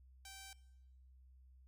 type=tone; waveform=5% pulse; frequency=778 Hz; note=G5; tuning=13 cents flat; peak=-40 dBFS; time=0.25-0.53 s; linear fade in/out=2 ms; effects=noise-tail reverb RT60 1.0 s tail -21 dB re dry + added 64 Hz sine -60 dBFS peak until 1.67 s